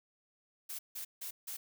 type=noise bursts; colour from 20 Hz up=blue; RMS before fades=-42 dBFS; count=4; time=0.69-1.57 s; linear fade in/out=10 ms; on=100 ms; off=160 ms; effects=none